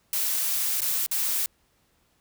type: noise with dropouts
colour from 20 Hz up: blue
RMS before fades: -26 dBFS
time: 0.13-1.46 s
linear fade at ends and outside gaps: 1 ms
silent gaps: 0.806-0.818 / 1.063-1.113 s
effects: pink hiss -67 dBFS RMS until 2.2 s